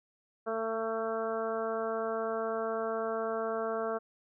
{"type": "harmonic tone", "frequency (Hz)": 224, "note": "A3", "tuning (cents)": 31, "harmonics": [1, 2, 3, 4, 5, 6, 7], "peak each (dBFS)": [-42, -34, -35, -46, -41, -40, -47], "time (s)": [0.46, 3.99], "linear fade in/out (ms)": 20, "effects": []}